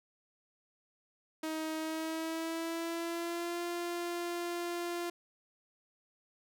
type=tone with pitch glide; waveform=sawtooth; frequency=315.9 to 346.5 Hz; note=D#4 to F4; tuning=+26 to -14 cents; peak=-31 dBFS; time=1.43-5.1 s; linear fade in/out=5 ms; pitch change=+160 cents; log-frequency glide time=1.78-3.62 s; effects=none